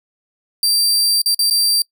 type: tone with dropouts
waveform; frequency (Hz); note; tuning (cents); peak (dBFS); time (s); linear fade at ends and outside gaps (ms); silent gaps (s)
sawtooth; 4699; D8; 0; -10; 0.63-1.82; 2; 1.218-1.259 / 1.346-1.391 / 1.5-1.508
effects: noise-tail reverb RT60 0.1 s tail -24 dB re dry